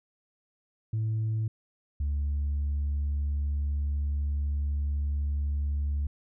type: tone pair in turn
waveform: sine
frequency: 110 / 72.02 Hz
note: A2 / D2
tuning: 0 / -33 cents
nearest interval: perfect fifth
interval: 733 cents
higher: first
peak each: -24 dBFS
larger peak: neither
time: 0.93-1.48 / 2-6.07 s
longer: second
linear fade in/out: 5 ms
effects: tanh soft clip ceiling -24 dBFS